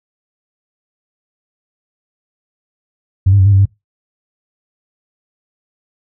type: tone with pitch steps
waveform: sine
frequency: 95 / 100.3 / 94.6 / 101.4 / 97 / 98.9 Hz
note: F#2 / G2 / F#2 / G#2 / G2 / G2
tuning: +46 / +40 / +39 / -41 / -18 / +16 cents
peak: -5 dBFS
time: 3.26-3.656 s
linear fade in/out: 10 ms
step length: 66 ms
effects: noise-tail reverb RT60 0.2 s tail -23 dB re dry + tanh soft clip ceiling -1 dBFS